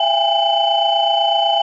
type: tone cluster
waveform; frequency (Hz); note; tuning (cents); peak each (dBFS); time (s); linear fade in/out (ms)
sine; 672 / 794 / 822 / 3022; E5 / G5 / G#5 / F#7; +33 / +22 / -18 / +36; -18; 0-1.62; 5
effects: tanh soft clip ceiling -5 dBFS